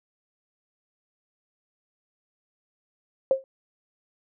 sine tone with exponential decay, 533 Hz, C5, 32 cents sharp, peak -13 dBFS, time 3.31-3.44 s, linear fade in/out 1 ms, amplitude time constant 28 ms, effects none

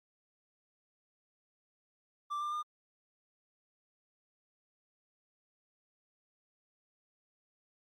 triangle tone with pitch steps, 1174.7 / 1191.8 / 1209.1 Hz, D6 / D6 / D#6, 0 / +25 / -50 cents, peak -32 dBFS, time 2.3-2.63 s, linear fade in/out 20 ms, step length 110 ms, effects Opus 48 kbps

